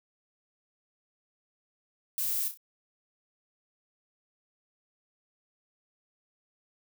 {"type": "noise with echo", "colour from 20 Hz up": "violet", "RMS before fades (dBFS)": -31, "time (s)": [2.18, 2.48], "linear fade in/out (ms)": 0, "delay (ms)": 31, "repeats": 3, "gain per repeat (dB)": -8, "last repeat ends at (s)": 2.573, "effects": []}